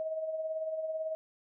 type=tone with tremolo; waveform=sine; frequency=635 Hz; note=D#5; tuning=35 cents sharp; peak=-30 dBFS; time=0-1.15 s; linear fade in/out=0 ms; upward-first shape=triangle; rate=18 Hz; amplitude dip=55%; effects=none